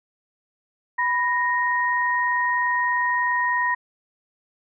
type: tone pair together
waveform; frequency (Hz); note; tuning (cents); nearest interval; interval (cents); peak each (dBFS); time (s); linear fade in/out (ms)
sine; 987.8 / 1864.7; B5 / A#6; 0 / 0; major seventh; 1100; -22; 0.98-3.75; 10
effects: none